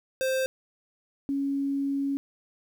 square / sine tone pair in turn, 524 / 277.6 Hz, C5 / C#4, +2 / +3 cents, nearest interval major seventh, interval 1099 cents, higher first, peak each -25 dBFS, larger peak neither, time 0.21-0.46 / 1.29-2.17 s, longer second, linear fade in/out 0 ms, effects 10-bit

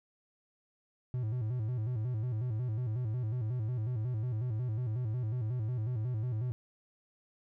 triangle tone with vibrato, 116.54 Hz, A#2, in tune, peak -29 dBFS, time 1.14-6.52 s, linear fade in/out 0 ms, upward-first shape square, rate 5.5 Hz, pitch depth 130 cents each way, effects none

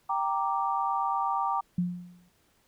sine chord, G minor, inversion none, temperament equal, 784 / 932.3 / 1174.7 Hz, G5 / Bb5 / D6, 0 / 0 / 0 cents, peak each -30 dBFS, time 0.09-1.61 s, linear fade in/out 10 ms
sine tone with exponential decay, 177.3 Hz, F3, 26 cents sharp, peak -22 dBFS, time 1.78-2.29 s, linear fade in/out 5 ms, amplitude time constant 110 ms
effects pink hiss -67 dBFS RMS until 2.67 s

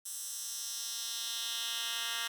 10% pulse tone with high-pass filter sweep, 231.9 Hz, A#3, 9 cents flat, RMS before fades -38 dBFS, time 0.05-2.28 s, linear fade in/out 10 ms, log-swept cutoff 8100 to 2200 Hz, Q 1.6, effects none

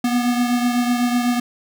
square beating tone pair, 242 / 250 Hz, B3 / B3, -35 / +21 cents, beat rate 8 Hz, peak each -18 / -25 dBFS, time 0.04-1.4 s, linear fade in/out 5 ms, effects none

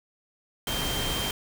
sine tone in noise, 3150 Hz, G7, 8 cents sharp, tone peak -32 dBFS, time 0.67-1.31 s, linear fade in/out 2 ms, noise pink, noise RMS -30 dBFS, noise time 0.67-1.31 s, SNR -5 dB, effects none

